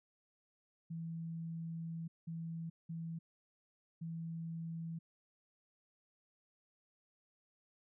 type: tone bursts at uneven times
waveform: sine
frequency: 164.81 Hz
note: E3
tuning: in tune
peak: -40 dBFS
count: 4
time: 0.9-2.08 / 2.27-2.7 / 2.89-3.19 / 4.01-4.99 s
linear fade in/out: 10 ms
effects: none